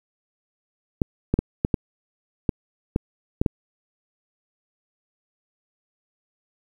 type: clicks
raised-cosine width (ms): 3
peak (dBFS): -6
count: 9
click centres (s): 1.018 / 1.34 / 1.39 / 1.649 / 1.742 / 2.492 / 2.961 / 3.415 / 3.462
effects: 8-bit